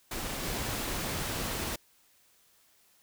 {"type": "noise with level steps", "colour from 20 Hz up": "pink", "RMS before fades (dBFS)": [-36, -34], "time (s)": [0.11, 1.76], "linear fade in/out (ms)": 5, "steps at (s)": 0.43, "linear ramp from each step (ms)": 2, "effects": ["white hiss -65 dBFS RMS until 3.02 s"]}